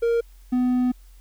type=tone pair in turn; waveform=triangle; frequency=466.2 / 250 Hz; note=A#4 / B3; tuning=0 / +21 cents; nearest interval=major seventh; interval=1079 cents; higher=first; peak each=-16 dBFS; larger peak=neither; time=0.02-0.21 / 0.52-0.92 s; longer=second; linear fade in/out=10 ms; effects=added 44 Hz sine -45 dBFS peak until 1.2 s + white hiss -60 dBFS RMS until 1.2 s